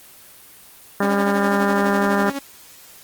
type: harmonic tone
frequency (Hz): 200.4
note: G3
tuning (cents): +38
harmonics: 1 / 2 / 3 / 4 / 5 / 6 / 7 / 8 / 9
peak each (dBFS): -20 / -23 / -25 / -26 / -27 / -28 / -28 / -29 / -30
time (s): 1-2.3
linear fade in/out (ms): 5
type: tone with tremolo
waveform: sawtooth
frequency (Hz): 277.9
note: C#4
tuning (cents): +4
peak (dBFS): -19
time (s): 1.02-2.39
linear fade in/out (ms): 5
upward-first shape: sine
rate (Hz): 12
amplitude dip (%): 65
effects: white hiss -45 dBFS RMS until 3.03 s + Opus 24 kbps